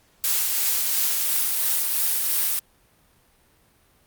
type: noise with tremolo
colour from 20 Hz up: blue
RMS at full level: -21 dBFS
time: 0.24-2.59 s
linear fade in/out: 0 ms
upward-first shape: triangle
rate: 2.9 Hz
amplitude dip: 30%
effects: pink hiss -60 dBFS RMS until 4.06 s + Opus 48 kbps